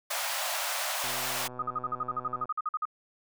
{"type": "high-pass noise", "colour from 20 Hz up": "pink", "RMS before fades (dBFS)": -32, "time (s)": [0.1, 1.48], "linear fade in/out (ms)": 10, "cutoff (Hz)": 560, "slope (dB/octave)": 96}
{"type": "click train", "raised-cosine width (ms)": 1, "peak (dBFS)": -30, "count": 178, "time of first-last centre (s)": [1.04, 2.456], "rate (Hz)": 125}
{"type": "tone bursts", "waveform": "sine", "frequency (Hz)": 1244.5, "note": "D#6", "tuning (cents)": 0, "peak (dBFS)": -27, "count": 16, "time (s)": [1.59, 2.854], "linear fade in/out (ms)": 5, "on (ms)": 34, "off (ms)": 48}
{"effects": []}